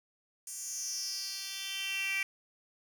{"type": "tone with high-pass filter sweep", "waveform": "10% pulse", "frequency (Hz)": 389.4, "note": "G4", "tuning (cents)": -12, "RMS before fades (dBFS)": -37, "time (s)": [0.47, 2.23], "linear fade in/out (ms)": 2, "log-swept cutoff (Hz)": [7900, 2300], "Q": 5.4, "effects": []}